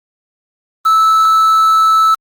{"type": "tone with quantisation", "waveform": "triangle", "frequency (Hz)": 1309, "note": "E6", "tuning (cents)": -13, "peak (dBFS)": -5, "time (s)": [0.85, 2.15], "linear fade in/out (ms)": 10, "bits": 5, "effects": ["Opus 24 kbps"]}